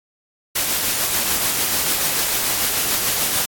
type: noise with tremolo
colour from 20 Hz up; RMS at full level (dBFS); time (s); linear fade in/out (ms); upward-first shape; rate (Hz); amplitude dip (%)
white; -19; 0.55-3.46; 10; sine; 6.8; 25
effects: AAC 64 kbps